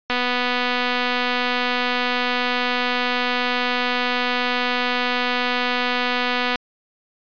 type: click train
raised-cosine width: 0.3 ms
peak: -6 dBFS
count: 1596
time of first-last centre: 0.1-6.557 s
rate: 247 Hz
effects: resampled to 11025 Hz